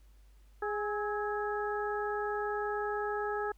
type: harmonic tone with a mistuned harmonic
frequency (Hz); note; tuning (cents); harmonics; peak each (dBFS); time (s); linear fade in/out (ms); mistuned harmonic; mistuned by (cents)
415.3; G#4; 0; 1 / 2 / 3 / 4; -34 / -37 / -39 / -40; 0.62-3.52; 5; 3; +60
effects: added 50 Hz sine -56 dBFS peak until 3.57 s + pink hiss -71 dBFS RMS until 3.57 s